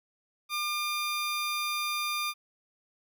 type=tone; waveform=15% pulse; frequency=1200 Hz; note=D6; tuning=37 cents sharp; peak=-23 dBFS; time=0.49-2.34 s; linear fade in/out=50 ms; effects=none